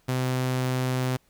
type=tone; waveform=sawtooth; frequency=128.2 Hz; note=C3; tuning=35 cents flat; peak=-20 dBFS; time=0.08-1.17 s; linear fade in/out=10 ms; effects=pink hiss -65 dBFS RMS until 1.29 s